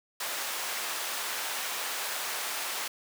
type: high-pass noise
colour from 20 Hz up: pink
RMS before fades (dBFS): -34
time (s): 0.2-2.88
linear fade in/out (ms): 5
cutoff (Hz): 840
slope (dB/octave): 12
effects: none